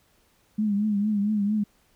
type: tone with vibrato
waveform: sine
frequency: 207.7 Hz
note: G#3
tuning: in tune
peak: -21 dBFS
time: 0.58-1.64 s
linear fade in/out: 10 ms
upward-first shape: triangle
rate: 4.4 Hz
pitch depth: 83 cents each way
effects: pink hiss -64 dBFS RMS until 1.95 s